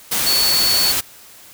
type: tone in noise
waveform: sine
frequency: 4435 Hz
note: C#8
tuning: in tune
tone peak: -15 dBFS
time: 0.26-0.92 s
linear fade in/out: 10 ms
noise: white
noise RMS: -19 dBFS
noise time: 0.11-1.01 s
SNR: +1 dB
effects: white hiss -43 dBFS RMS until 1.53 s